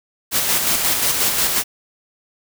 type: noise with tremolo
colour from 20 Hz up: white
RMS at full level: -17 dBFS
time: 0.31-1.64 s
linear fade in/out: 50 ms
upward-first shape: square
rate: 5.6 Hz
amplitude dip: 35%
effects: none